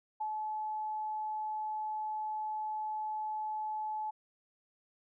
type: tone with ADSR envelope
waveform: sine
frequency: 860 Hz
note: A5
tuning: 40 cents flat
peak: -32 dBFS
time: 0.2-4.11 s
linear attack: 12 ms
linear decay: 74 ms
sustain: -2 dB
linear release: 13 ms
effects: none